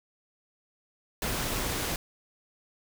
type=noise; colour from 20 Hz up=pink; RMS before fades=-31 dBFS; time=1.22-1.96 s; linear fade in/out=2 ms; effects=none